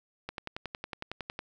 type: click train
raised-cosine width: 0.3 ms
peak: -20 dBFS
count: 13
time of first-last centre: 0.29-1.391 s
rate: 10.9 Hz
effects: none